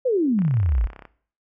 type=exponential sweep; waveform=sine; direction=down; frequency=539 to 46.91 Hz; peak=-17 dBFS; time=0.05-0.87 s; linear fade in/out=10 ms
type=click train; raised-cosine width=0.5 ms; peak=-25 dBFS; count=23; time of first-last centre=0.39-1.053 s; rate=33.2 Hz
effects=noise-tail reverb RT60 0.5 s tail -18 dB re dry